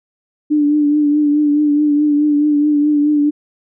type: tone with vibrato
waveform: sine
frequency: 295.6 Hz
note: D4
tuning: 11 cents sharp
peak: -10 dBFS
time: 0.5-3.31 s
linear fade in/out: 20 ms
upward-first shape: triangle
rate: 4.7 Hz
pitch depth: 40 cents each way
effects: none